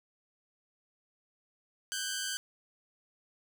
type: tone pair together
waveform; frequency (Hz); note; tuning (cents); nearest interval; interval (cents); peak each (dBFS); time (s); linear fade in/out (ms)
10% pulse; 1507 / 1600; F#6 / G6; +31 / +35; minor second; 104; -28; 1.92-2.37; 0
effects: none